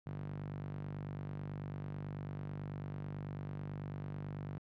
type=tone with high-pass filter; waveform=sawtooth; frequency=49.1 Hz; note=G1; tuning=4 cents sharp; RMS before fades=-43 dBFS; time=0.06-4.58 s; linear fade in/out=0 ms; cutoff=130 Hz; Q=4.2; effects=low-pass 2000 Hz 12 dB/octave